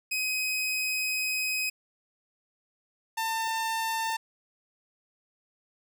sawtooth tone pair in turn, 2522 / 898.4 Hz, D#7 / A5, +23 / +36 cents, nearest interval octave + tritone, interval 1787 cents, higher first, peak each -24 dBFS, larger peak neither, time 0.11-1.7 / 3.17-4.17 s, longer first, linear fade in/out 10 ms, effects none

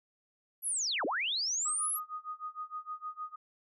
sine linear two-way sweep, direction down then up, 11840 to 237.3 to 11840 Hz, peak -30 dBFS, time 0.62-2 s, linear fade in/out 50 ms, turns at 1.05 s
sine tone with tremolo, 1242 Hz, D#6, 3 cents flat, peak -35 dBFS, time 1.65-3.36 s, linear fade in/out 10 ms, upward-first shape sine, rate 6.5 Hz, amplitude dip 95%
effects none

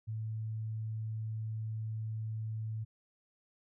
sine tone, 110 Hz, A2, in tune, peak -35 dBFS, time 0.07-2.85 s, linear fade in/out 20 ms, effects none

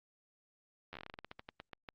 slowing click train, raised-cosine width 0.3 ms, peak -29 dBFS, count 18, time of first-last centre 0.93-1.888 s, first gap 11 ms, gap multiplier 1.18, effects low-pass 4000 Hz 12 dB/octave + Opus 48 kbps

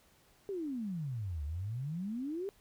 sine exponential two-way sweep, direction down then up, 411.4 to 70.4 to 411.4 Hz, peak -35 dBFS, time 0.49-2.49 s, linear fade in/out 0 ms, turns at 1.44 s, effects pink hiss -66 dBFS RMS until 2.6 s

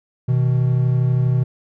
triangle tone pair together, 125.4 / 157.87 Hz, B2 / D#3, +27 / +25 cents, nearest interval major third, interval 398 cents, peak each -13 / -20 dBFS, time 0.28-1.44 s, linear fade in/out 10 ms, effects none

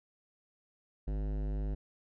sine tone with hard clipping, 51.1 Hz, G#1, 27 cents flat, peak -34 dBFS, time 1.07-1.75 s, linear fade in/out 10 ms, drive 17 dB, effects none

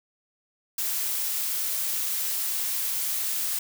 blue noise, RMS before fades -28 dBFS, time 0.78-3.59 s, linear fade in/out 5 ms, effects none

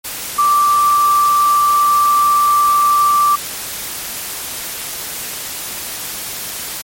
sine tone in noise, 1171 Hz, D6, 5 cents flat, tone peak -9 dBFS, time 0.38-3.36 s, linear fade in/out 10 ms, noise white, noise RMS -25 dBFS, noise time 0.04-6.82 s, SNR +13 dB, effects MP3 64 kbps

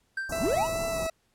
triangle tone with exponential decay, 1568 Hz, G6, in tune, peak -25 dBFS, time 0.17-0.63 s, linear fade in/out 5 ms, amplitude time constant 100 ms
pink band-stop noise, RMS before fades -36 dBFS, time 0.29-1.07 s, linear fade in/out 5 ms, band 1200 to 5500 Hz, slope 48 dB/octave
40% pulse tone with vibrato, 657 Hz, E5, 6 cents flat, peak -28 dBFS, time 0.32-1.1 s, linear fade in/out 5 ms, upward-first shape sine, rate 2.4 Hz, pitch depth 18 cents each way
triangle linear sweep, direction up, 116.54 to 1046.5 Hz, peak -22 dBFS, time 0.39-0.68 s, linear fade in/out 50 ms
effects pink hiss -70 dBFS RMS until 1.34 s + low-pass 12000 Hz 12 dB/octave

